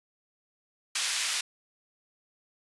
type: band-pass noise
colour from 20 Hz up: pink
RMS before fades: -30 dBFS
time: 0.95-1.41 s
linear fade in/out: 5 ms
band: 2300 to 9900 Hz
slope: 12 dB/octave
effects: resampled to 24000 Hz